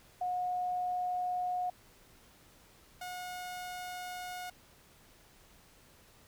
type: tone pair in turn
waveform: sine / sawtooth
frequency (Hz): 724 / 724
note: F#5 / F#5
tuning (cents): -38 / -38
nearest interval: unison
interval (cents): 0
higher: neither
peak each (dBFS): -31 / -36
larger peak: first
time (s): 0.21-1.7 / 3.01-4.5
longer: neither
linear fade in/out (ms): 5
effects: pink hiss -61 dBFS RMS until 6.27 s